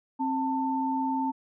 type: tone pair together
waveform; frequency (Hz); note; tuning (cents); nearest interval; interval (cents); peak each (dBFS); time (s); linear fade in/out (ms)
sine; 265.4 / 891; C4 / A5; +25 / +22; octave + major sixth; 2097; -28; 0.19-1.32; 20
effects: none